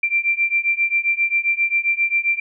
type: beating tone pair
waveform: sine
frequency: 2355 / 2362.5 Hz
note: D7 / D7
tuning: +4 / +10 cents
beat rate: 7.5 Hz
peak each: -20 / -19 dBFS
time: 0.03-2.4 s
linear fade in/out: 5 ms
effects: none